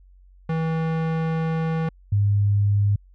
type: tone pair in turn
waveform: square / sine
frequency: 161.6 / 101.8 Hz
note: E3 / G#2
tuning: -34 / -34 cents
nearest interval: minor sixth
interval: 800 cents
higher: first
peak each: -22 / -16 dBFS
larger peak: second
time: 0.49-1.89 / 2.12-2.96 s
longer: first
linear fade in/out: 5 ms
effects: added 46 Hz sine -48 dBFS peak until 3.14 s + low-pass 2000 Hz 12 dB/octave